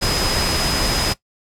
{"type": "tone in noise", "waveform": "sine", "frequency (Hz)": 5030, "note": "D#8", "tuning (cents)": 18, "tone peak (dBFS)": -23, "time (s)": [0.01, 1.14], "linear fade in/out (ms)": 20, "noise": "pink", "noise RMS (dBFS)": -20, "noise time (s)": [0.01, 1.14], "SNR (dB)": -6, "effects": ["noise-tail reverb RT60 0.1 s tail -17 dB re dry", "low-pass 11000 Hz 12 dB/octave"]}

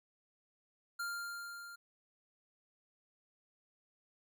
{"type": "tone with level ramp", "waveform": "square", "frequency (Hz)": 1396.9, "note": "F6", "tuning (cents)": 0, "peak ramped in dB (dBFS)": [-37, -49], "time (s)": [0.99, 1.76], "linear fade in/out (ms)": 10, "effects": []}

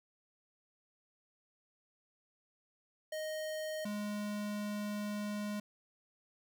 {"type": "tone pair in turn", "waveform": "square", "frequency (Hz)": [622.3, 207.7], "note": ["D#5", "G#3"], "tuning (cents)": [0, 0], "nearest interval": "octave + perfect fifth", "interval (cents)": 1900, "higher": "first", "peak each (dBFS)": [-38, -37], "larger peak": "second", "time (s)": [[3.12, 3.85], [3.85, 5.6]], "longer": "second", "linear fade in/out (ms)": 5, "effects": []}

